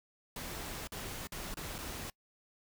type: noise with dropouts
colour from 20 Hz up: pink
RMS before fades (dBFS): -42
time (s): 0.36-2.1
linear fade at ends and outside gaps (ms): 2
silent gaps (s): 0.873-0.92 / 1.272-1.32 / 1.542-1.57 / 1.782-1.786
effects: noise-tail reverb RT60 0.1 s tail -25 dB re dry